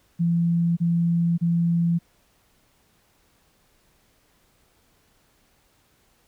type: tone bursts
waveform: sine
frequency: 169.6 Hz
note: E3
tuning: 50 cents sharp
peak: -18 dBFS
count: 3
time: 0.19-1.99 s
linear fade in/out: 20 ms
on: 580 ms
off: 30 ms
effects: pink hiss -63 dBFS RMS until 6.27 s